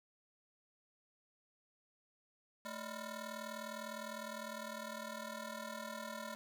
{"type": "ring-modulated tone", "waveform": "15% pulse", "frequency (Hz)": 401.8, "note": "G4", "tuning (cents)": 43, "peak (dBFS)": -34, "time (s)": [2.65, 6.35], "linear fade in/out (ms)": 0, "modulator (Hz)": 181, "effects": []}